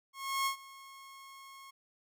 sawtooth tone with ADSR envelope, 1087 Hz, C#6, 34 cents flat, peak -25 dBFS, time 0.13-1.71 s, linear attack 330 ms, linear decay 100 ms, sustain -21 dB, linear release 11 ms, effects none

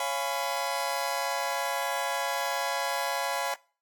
sawtooth chord, C# dominant seventh, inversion none, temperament just, 554.4 / 693 / 831.5 / 997.9 Hz, C#5 / E#5 / G#5 / B5, 0 / -14 / +2 / +18 cents, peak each -30 dBFS, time 0-3.54 s, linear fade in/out 2 ms, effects noise-tail reverb RT60 0.4 s tail -23 dB re dry + AAC 64 kbps

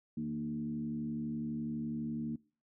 sine tone with frequency modulation, 229.8 Hz, A#3, 25 cents flat, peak -34 dBFS, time 0.17-2.36 s, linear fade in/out 5 ms, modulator 72 Hz, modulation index 0.79, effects noise-tail reverb RT60 0.4 s tail -24 dB re dry

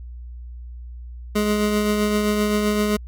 25% pulse tone with tremolo, 209.5 Hz, G#3, 15 cents sharp, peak -13 dBFS, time 1.35-2.97 s, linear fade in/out 10 ms, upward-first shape triangle, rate 7.7 Hz, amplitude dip 35%, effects added 60 Hz sine -33 dBFS peak until 3.07 s

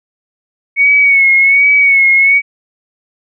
sine tone with vibrato, 2217 Hz, C#7, in tune, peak -5 dBFS, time 0.76-2.42 s, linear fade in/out 50 ms, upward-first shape sine, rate 1.3 Hz, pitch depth 49 cents each way, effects none

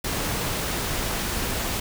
pink noise, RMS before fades -27 dBFS, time 0.04-1.8 s, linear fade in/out 5 ms, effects none

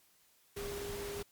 sine tone in noise, 404.9 Hz, G#4, 44 cents flat, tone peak -40 dBFS, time 0.56-1.23 s, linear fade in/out 10 ms, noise pink, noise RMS -44 dBFS, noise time 0.56-1.23 s, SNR +1 dB, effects white hiss -68 dBFS RMS until 1.31 s + MP3 96 kbps

